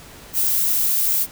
violet noise, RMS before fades -19 dBFS, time 0.33-1.27 s, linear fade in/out 50 ms, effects pink hiss -42 dBFS RMS until 1.31 s

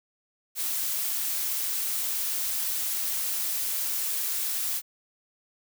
blue noise, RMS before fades -29 dBFS, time 0.55-4.82 s, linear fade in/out 50 ms, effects none

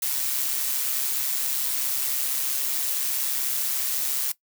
blue noise with amplitude modulation, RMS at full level -24 dBFS, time 0.02-4.32 s, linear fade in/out 5 ms, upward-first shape sine, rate 134 Hz, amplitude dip 45%, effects noise-tail reverb RT60 0.1 s tail -18 dB re dry

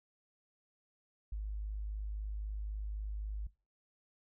sine tone, 51.91 Hz, G#1, in tune, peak -36 dBFS, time 1.32-3.47 s, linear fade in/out 5 ms, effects noise-tail reverb RT60 0.3 s tail -21 dB re dry

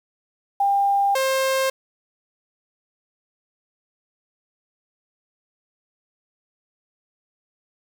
sine / sawtooth tone pair in turn, 798 / 530.9 Hz, G5 / C5, +31 / +25 cents, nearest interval perfect fifth, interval 706 cents, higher first, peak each -16 / -15 dBFS, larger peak second, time 0.6-1.15 / 1.15-1.7 s, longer neither, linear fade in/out 5 ms, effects 8-bit

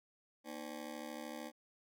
20% pulse ring-modulated tone, 274 Hz, C#4, 20 cents flat, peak -36 dBFS, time 0.44-1.52 s, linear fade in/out 50 ms, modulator 36.6 Hz, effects none

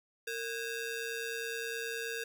sawtooth ring-modulated tone, 1046.5 Hz, C6, in tune, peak -29 dBFS, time 0.27-2.24 s, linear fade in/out 5 ms, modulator 588 Hz, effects none

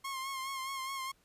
sawtooth tone with vibrato, 1072 Hz, C6, 42 cents sharp, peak -33 dBFS, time 0.04-1.12 s, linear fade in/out 10 ms, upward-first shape sine, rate 4.8 Hz, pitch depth 41 cents each way, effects pink hiss -70 dBFS RMS until 1.24 s + resampled to 32000 Hz

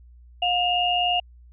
sine tone cluster, 713 / 2716 / 2839 Hz, F5 / F7 / F7, +36 / -49 / +28 cents, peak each -22 / -31 / -23 dBFS, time 0.42-1.2 s, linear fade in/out 5 ms, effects added 60 Hz sine -46 dBFS peak until 1.52 s

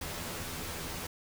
pink noise with comb filter, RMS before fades -39 dBFS, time 0.01-1.07 s, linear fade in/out 5 ms, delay 12 ms, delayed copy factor +0.85, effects none

